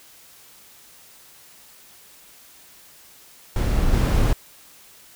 brown noise with level steps, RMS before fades -20 / -17 dBFS, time 3.56-4.33 s, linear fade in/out 2 ms, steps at 3.92 s, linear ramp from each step 20 ms, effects white hiss -49 dBFS RMS until 5.15 s

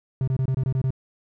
triangle tone bursts, 131.2 Hz, C3, 5 cents sharp, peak -18 dBFS, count 8, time 0.21-0.906 s, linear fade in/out 2 ms, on 66 ms, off 24 ms, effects none

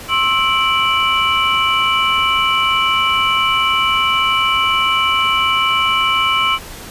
sine tone cluster, 1068 / 1315 / 2325 / 2956 Hz, C6 / E6 / D7 / F#7, +35 / -5 / -18 / -2 cents, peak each -18 dBFS, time 0.08-6.59 s, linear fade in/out 50 ms, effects pink hiss -33 dBFS RMS until 6.9 s + resampled to 32000 Hz

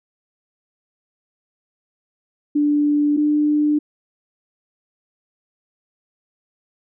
sine tone pair in turn, 293.7 / 298.1 Hz, D4 / D4, 0 / +26 cents, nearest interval unison, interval 26 cents, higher second, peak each -14 / -14 dBFS, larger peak neither, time 2.55-3.17 / 3.17-3.79 s, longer neither, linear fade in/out 10 ms, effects none

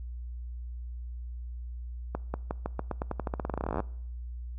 accelerating click train, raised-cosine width 1 ms, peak -17 dBFS, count 28, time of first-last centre 2.15-3.803 s, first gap 190 ms, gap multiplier 0.89, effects noise-tail reverb RT60 0.7 s tail -23 dB re dry + added 60 Hz sine -36 dBFS peak until 4.58 s

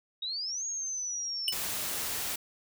sine exponential two-way sweep, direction up then down, 3729 to 6645 to 5240 Hz, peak -32 dBFS, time 0.22-1.54 s, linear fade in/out 5 ms, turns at 0.65 s
square tone with exponential decay, 2960 Hz, F#7, in tune, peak -22 dBFS, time 1.48-1.55 s, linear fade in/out 1 ms, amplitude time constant 15 ms
white noise, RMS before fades -34 dBFS, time 1.52-2.36 s, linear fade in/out 5 ms
effects none

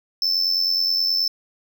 triangle tone with amplitude modulation, 5290 Hz, E8, 5 cents sharp, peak -14 dBFS, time 0.22-1.28 s, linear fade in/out 2 ms, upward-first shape sine, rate 89.5 Hz, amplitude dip 65%, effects none

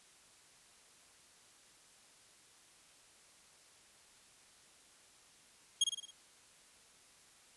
sawtooth tone with echo, 3261 Hz, G#7, 32 cents flat, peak -23 dBFS, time 5.81-5.84 s, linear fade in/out 5 ms, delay 54 ms, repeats 5, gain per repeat -5 dB, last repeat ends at 6.11 s, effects white hiss -63 dBFS RMS until 7.56 s + resampled to 24000 Hz

